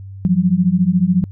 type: beating tone pair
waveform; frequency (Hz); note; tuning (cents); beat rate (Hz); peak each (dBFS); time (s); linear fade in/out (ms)
sine; 173.3 / 187.3; F3 / F#3; -13 / +21; 14; -15 / -14; 0.25-1.24; 0
effects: added 97 Hz sine -30 dBFS peak until 1.31 s